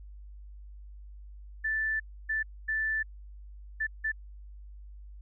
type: tone bursts at uneven times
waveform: sine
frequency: 1760 Hz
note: A6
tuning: in tune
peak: -27 dBFS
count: 5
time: 1.64-2 / 2.29-2.43 / 2.68-3.03 / 3.8-3.87 / 4.04-4.12 s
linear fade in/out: 10 ms
effects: added 50 Hz sine -44 dBFS peak until 5.21 s